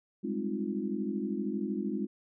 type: tone cluster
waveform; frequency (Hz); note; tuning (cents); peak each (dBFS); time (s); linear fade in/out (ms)
sine; 196.1 / 208.9 / 264.6 / 310.9 / 352.8; G3 / G#3 / C4 / D#4 / F4; +1 / +10 / +20 / -1 / +18; -39 / -34 / -38 / -38 / -38; 0.23-2.07; 20
effects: none